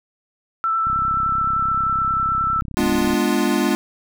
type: tone with vibrato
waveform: sine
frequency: 1328 Hz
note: E6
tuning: 12 cents sharp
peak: -17 dBFS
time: 0.64-2.61 s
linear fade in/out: 0 ms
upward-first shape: sine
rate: 9.7 Hz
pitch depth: 14 cents each way
type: click train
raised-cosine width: 5 ms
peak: -20 dBFS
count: 76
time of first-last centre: 0.87-3.136 s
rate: 33.1 Hz
type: chord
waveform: square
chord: G# diminished seventh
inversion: none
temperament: equal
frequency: 207.7 / 246.9 / 293.7 / 349.2 Hz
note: G#3 / B3 / D4 / F4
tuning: 0 / 0 / 0 / 0 cents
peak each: -23 dBFS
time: 2.77-3.75 s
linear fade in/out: 0 ms
effects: none